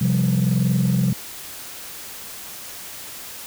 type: chord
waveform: sine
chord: C suspended fourth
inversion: none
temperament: equal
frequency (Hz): 130.81 / 174.61 / 196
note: C3 / F3 / G3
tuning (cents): 0 / 0 / 0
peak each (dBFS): -18 / -19 / -20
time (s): 0.01-1.13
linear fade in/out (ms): 5
effects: tanh soft clip ceiling -12 dBFS + white hiss -36 dBFS RMS until 3.46 s